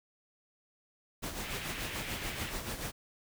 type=noise with tremolo; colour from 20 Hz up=pink; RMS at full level=-37 dBFS; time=1.22-2.92 s; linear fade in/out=20 ms; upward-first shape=sine; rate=6.9 Hz; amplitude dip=55%
type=band-pass noise; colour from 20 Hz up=white; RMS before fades=-44 dBFS; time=1.41-2.54 s; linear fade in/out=50 ms; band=1700 to 3000 Hz; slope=24 dB/octave
effects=none